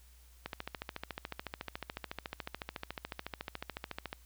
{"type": "click train", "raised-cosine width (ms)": 0.3, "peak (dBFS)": -22, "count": 52, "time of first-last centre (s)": [0.46, 4.129], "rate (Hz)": 13.9, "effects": ["added 60 Hz sine -57 dBFS peak until 4.25 s", "white hiss -65 dBFS RMS until 4.25 s"]}